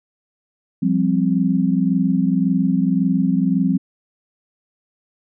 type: chord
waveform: sine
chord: F suspended second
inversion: none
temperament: just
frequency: 174.61 / 196.44 / 261.9 Hz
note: F3 / G3 / C4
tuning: 0 / +4 / +2 cents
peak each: -19 dBFS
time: 0.82-3.78 s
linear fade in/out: 10 ms
effects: none